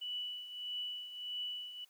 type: tone with tremolo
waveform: sine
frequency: 2960 Hz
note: F#7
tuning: in tune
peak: -36 dBFS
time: 0.01-1.85 s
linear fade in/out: 10 ms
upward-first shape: triangle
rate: 1.6 Hz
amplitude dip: 70%
effects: white hiss -69 dBFS RMS until 1.89 s + high-pass 400 Hz 12 dB/octave